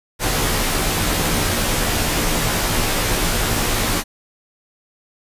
pink noise with comb filter, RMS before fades -19 dBFS, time 0.19-4.04 s, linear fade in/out 50 ms, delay 15 ms, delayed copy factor -0.75, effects resampled to 32000 Hz

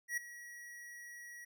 square tone with ADSR envelope, 1916 Hz, A#6, 47 cents sharp, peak -33 dBFS, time 0.08-1.45 s, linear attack 93 ms, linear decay 7 ms, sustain -16 dB, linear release 9 ms, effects none

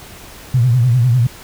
sine tone with vibrato, 122.3 Hz, B2, 16 cents flat, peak -9 dBFS, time 0.54-1.27 s, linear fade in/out 5 ms, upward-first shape triangle, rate 10 Hz, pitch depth 140 cents each way, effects pink hiss -37 dBFS RMS until 1.43 s

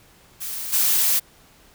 blue noise with level steps, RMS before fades -30 / -19 dBFS, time 0.4-1.2 s, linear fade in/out 20 ms, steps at 0.72 s, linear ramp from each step 20 ms, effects pink hiss -53 dBFS RMS until 1.74 s

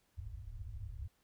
white low-pass noise, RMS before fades -45 dBFS, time 0.17-1.08 s, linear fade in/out 10 ms, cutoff 110 Hz, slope 96 dB/octave, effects pink hiss -75 dBFS RMS until 1.23 s

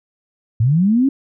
sine linear sweep, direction up, 103.83 to 281.1 Hz, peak -11 dBFS, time 0.6-1.09 s, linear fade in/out 5 ms, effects none

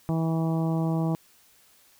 harmonic tone, 162.5 Hz, E3, 24 cents flat, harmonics 1 / 2 / 3 / 4 / 5 / 6 / 7, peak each -24 / -30 / -38 / -36 / -38 / -42 / -44 dBFS, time 0.09-1.15 s, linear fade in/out 0 ms, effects white hiss -59 dBFS RMS until 1.99 s

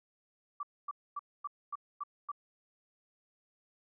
sine tone bursts, 1160 Hz, D6, 22 cents flat, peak -35 dBFS, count 7, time 0.6-2.317 s, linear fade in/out 5 ms, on 31 ms, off 250 ms, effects none

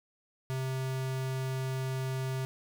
square tone, 131.4 Hz, C3, 8 cents sharp, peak -32 dBFS, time 0.5-2.45 s, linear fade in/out 0 ms, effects none

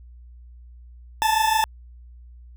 40% pulse tone pair together, 865.6 / 892 Hz, A5 / A5, -29 / +23 cents, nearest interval minor second, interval 52 cents, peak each -20 dBFS, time 1.22-1.64 s, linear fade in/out 0 ms, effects added 60 Hz sine -42 dBFS peak until 2.56 s

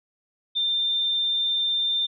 sine tone, 3591 Hz, A7, 35 cents sharp, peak -21 dBFS, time 0.55-2.07 s, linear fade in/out 20 ms, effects none

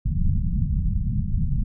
pink low-pass noise, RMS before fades -22 dBFS, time 0.05-1.64 s, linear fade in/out 10 ms, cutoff 200 Hz, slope 48 dB/octave, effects none

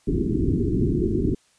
white low-pass noise, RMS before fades -22 dBFS, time 0.07-1.35 s, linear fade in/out 10 ms, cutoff 400 Hz, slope 96 dB/octave, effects white hiss -61 dBFS RMS until 1.58 s + resampled to 22050 Hz

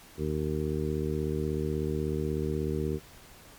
harmonic tone, 76.4 Hz, D#2, 31 cents flat, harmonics 1 / 2 / 3 / 4 / 5 / 6, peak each -34 / -33 / -36 / -37 / -33 / -37 dBFS, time 0.17-3 s, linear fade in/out 50 ms, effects pink hiss -52 dBFS RMS until 3.58 s + MP3 96 kbps

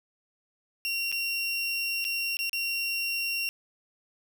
30% pulse tone with dropouts, 2749 Hz, F7, 28 cents flat, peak -25 dBFS, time 0.85-3.49 s, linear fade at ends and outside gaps 0 ms, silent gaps 1.117-1.125 / 2.043-2.05 / 2.369-2.39 / 2.495-2.531 s, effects none

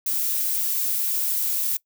violet noise, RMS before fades -24 dBFS, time 0.06-1.77 s, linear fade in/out 5 ms, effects noise-tail reverb RT60 0.1 s tail -22 dB re dry

